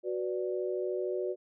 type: chord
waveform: sine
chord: B minor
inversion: second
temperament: equal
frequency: 370 / 493.9 / 587.3 Hz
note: F#4 / B4 / D5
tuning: 0 / 0 / 0 cents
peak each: -32 / -37 / -37 dBFS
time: 0.03-1.36 s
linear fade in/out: 50 ms
effects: none